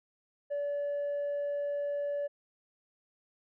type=tone with tanh clipping; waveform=triangle; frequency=575 Hz; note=D5; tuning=37 cents flat; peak=-31 dBFS; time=0.5-2.28 s; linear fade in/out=20 ms; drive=6 dB; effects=none